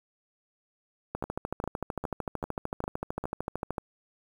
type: two click trains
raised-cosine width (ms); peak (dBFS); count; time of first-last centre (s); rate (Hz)
1; -17 / -20; 36 / 6; 1.15-3.782 / 1.24-3.24; 13.3 / 2.5
effects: 8-bit